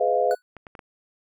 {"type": "chord", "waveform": "sine", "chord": "F half-diminished seventh", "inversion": "first", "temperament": "just", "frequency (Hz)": [419.1, 502.9, 628.6, 698.5], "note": ["Ab4", "Cb5", "Eb5", "F5"], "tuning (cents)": [16, 31, 18, 0], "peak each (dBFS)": [-26, -23, -25, -23], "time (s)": [0, 0.35], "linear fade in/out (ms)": 10}
{"type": "tone with exponential decay", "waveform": "square", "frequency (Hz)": 1480, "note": "F#6", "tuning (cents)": 0, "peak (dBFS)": -30, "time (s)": [0.31, 0.42], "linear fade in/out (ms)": 0, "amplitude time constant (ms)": 23}
{"type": "clicks", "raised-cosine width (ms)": 0.5, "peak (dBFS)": -26, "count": 4, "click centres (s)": [0.567, 0.668, 0.752, 0.792]}
{"effects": []}